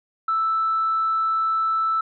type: tone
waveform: sine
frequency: 1319 Hz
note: E6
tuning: 1 cent sharp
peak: -18 dBFS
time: 0.28-2.01 s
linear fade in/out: 5 ms
effects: tanh soft clip ceiling -14 dBFS

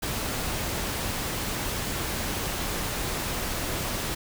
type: noise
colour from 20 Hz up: pink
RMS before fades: -30 dBFS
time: 0.02-4.15 s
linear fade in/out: 10 ms
effects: none

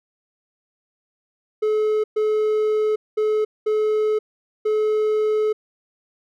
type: tone bursts at uneven times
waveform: triangle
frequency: 429.1 Hz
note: A4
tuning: 43 cents flat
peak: -15 dBFS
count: 5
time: 1.62-2.04 / 2.16-2.96 / 3.17-3.45 / 3.66-4.19 / 4.65-5.53 s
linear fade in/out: 10 ms
effects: none

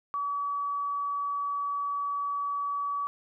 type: tone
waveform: sine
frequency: 1141 Hz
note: C#6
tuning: 50 cents sharp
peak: -28 dBFS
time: 0.14-3.07 s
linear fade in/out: 0 ms
effects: none

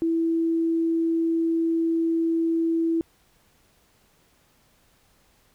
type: tone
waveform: sine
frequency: 329.6 Hz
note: E4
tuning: in tune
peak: -20 dBFS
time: 0.02-3.01 s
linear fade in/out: 0 ms
effects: pink hiss -62 dBFS RMS until 5.54 s

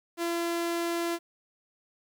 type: tone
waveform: sawtooth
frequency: 340 Hz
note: F4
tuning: 46 cents flat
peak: -24 dBFS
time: 0.17-1.19 s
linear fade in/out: 50 ms
effects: 10-bit

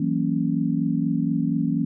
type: chord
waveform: sine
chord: F# dominant seventh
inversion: third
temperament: equal with one note detuned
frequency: 164.81 / 189.1 / 233.1 / 277.2 Hz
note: E3 / F#3 / A#3 / C#4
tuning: 0 / +38 / 0 / 0 cents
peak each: -25 / -28 / -25 / -25 dBFS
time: 0-1.85 s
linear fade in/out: 5 ms
effects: none

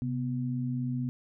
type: tone pair together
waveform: sine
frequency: 130.81 / 246.9 Hz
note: C3 / B3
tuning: 0 / 0 cents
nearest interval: major seventh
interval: 1100 cents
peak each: -31 / -32 dBFS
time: 0.02-1.09 s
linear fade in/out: 0 ms
effects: none

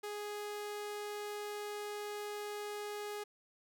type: tone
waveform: sawtooth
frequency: 415.3 Hz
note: G#4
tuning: in tune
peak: -36 dBFS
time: 0.03-3.24 s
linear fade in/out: 10 ms
effects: none

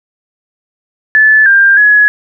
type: tone with pitch steps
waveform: sine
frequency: 1737 / 1594 / 1686 Hz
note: A6 / G6 / G#6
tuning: -23 / +28 / +26 cents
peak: -3 dBFS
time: 1.15-2.08 s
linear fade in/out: 0 ms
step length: 310 ms
effects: none

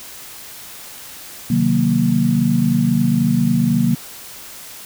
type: chord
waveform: sine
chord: C half-diminished seventh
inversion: none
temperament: equal with one note detuned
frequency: 130.81 / 154.67 / 185 / 233.1 Hz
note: C3 / Eb3 / Gb3 / Bb3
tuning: 0 / -10 / 0 / 0 cents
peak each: -21 / -20 / -19 / -16 dBFS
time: 1.5-3.95 s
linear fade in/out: 5 ms
effects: white hiss -36 dBFS RMS until 4.85 s

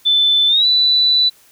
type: tone with pitch glide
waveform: sine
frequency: 3520 to 3974 Hz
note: A7 to B7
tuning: 0 to +10 cents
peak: -10 dBFS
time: 0.05-1.3 s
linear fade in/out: 20 ms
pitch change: +210 cents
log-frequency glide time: 0.48-0.66 s
effects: white hiss -50 dBFS RMS until 1.51 s

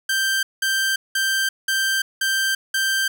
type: tone bursts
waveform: sawtooth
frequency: 1569 Hz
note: G6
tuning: 1 cent sharp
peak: -15 dBFS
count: 6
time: 0.09-3.08 s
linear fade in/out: 5 ms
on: 340 ms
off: 190 ms
effects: none

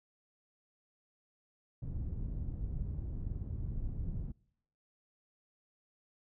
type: low-pass noise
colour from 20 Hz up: pink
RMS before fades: -38 dBFS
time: 1.82-4.32 s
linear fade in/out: 5 ms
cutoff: 140 Hz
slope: 12 dB/octave
effects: noise-tail reverb RT60 0.8 s tail -26 dB re dry

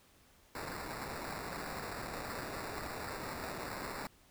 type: noise with sample-and-hold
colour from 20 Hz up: white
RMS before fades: -42 dBFS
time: 0.55-4.07 s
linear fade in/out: 2 ms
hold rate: 3150 Hz
effects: pink hiss -65 dBFS RMS until 4.3 s

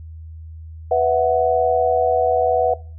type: chord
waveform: sine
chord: B suspended fourth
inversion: none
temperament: equal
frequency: 493.9 / 659.3 / 740 Hz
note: B4 / E5 / F#5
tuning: 0 / 0 / 0 cents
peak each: -18 dBFS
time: 0.91-2.74 s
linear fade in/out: 5 ms
effects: noise-tail reverb RT60 0.4 s tail -21 dB re dry + added 80 Hz sine -33 dBFS peak until 2.98 s

